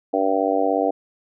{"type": "harmonic tone", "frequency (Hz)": 97, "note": "G2", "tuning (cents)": -18, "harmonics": [3, 4, 5, 6, 7, 8], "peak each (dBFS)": [-24, -29, -23, -26, -23, -25], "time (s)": [0.13, 0.91], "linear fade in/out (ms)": 10, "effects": []}